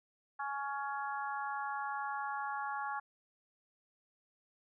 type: harmonic tone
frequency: 279.3 Hz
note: C#4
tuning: 13 cents sharp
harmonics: 3 / 4 / 5 / 6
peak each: -39 / -41 / -43 / -45 dBFS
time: 0.39-3 s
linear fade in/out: 10 ms
effects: none